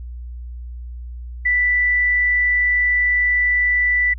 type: tone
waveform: sine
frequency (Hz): 1975.5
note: B6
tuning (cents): 0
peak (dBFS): -14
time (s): 1.45-4.14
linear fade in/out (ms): 10
effects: added 60 Hz sine -29 dBFS peak until 4.18 s